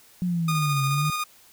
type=linear two-way sweep; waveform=sine; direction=down then up; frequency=182.2 to 134.1 to 153.8 Hz; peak=-22 dBFS; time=0.22-1.1 s; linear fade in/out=0 ms; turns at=0.84 s
type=tone with tremolo; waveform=sawtooth; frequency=1227 Hz; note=D#6; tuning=25 cents flat; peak=-21 dBFS; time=0.48-1.24 s; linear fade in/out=5 ms; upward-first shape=square; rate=14 Hz; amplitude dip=25%
effects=white hiss -54 dBFS RMS until 1.52 s